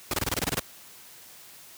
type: noise bursts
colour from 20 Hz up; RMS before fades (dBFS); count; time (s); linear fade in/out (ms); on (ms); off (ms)
pink; -26; 10; 0.11-0.596; 2; 27; 24
effects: white hiss -49 dBFS RMS until 1.77 s + high-pass 60 Hz 12 dB/octave